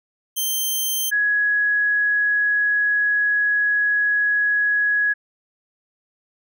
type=tone pair in turn; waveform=5% pulse / sine; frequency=3136 / 1673.3 Hz; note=G7 / G#6; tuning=0 / +13 cents; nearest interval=major seventh; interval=1087 cents; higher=first; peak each=-12 / -16 dBFS; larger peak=first; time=0.36-1.11 / 1.11-5.14 s; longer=second; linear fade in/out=20 ms; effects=none